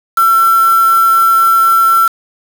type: tone with quantisation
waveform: sine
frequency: 1348 Hz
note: E6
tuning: 38 cents sharp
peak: -6 dBFS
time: 0.17-2.08 s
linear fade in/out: 5 ms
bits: 3
effects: none